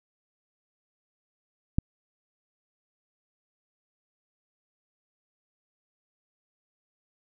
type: click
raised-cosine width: 5 ms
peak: -10 dBFS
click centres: 1.785 s
effects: none